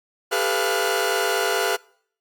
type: tone cluster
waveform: sawtooth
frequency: 394.1 / 438.6 / 498.6 / 684 / 1445 Hz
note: G4 / A4 / B4 / F5 / F#6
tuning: +9 / -6 / +16 / -36 / -41 cents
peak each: -23 dBFS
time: 0.31-1.77 s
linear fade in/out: 20 ms
effects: noise-tail reverb RT60 0.6 s tail -25 dB re dry + Opus 48 kbps